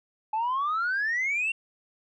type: exponential sweep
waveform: sine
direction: up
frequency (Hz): 850 to 2763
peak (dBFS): -23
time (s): 0.33-1.52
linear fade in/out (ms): 5
effects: tanh soft clip ceiling -22 dBFS